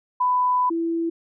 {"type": "tone pair in turn", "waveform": "sine", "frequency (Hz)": [997, 332.7], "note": ["B5", "E4"], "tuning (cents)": [16, 16], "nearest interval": "octave + perfect fifth", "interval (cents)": 1900, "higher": "first", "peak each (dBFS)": [-17, -21], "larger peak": "first", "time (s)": [[0.2, 0.7], [0.7, 1.1]], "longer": "first", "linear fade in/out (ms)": 10, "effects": []}